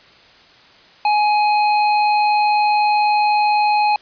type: tone with tanh clipping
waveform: sine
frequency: 838 Hz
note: G#5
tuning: 15 cents sharp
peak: -15 dBFS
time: 1.05-3.96 s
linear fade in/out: 2 ms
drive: 18 dB
effects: white hiss -47 dBFS RMS until 4.01 s + resampled to 11025 Hz